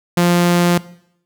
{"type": "tone", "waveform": "sawtooth", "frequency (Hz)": 174.61, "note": "F3", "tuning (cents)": 0, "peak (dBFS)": -7, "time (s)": [0.17, 0.78], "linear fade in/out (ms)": 5, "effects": ["noise-tail reverb RT60 0.7 s tail -19 dB re dry"]}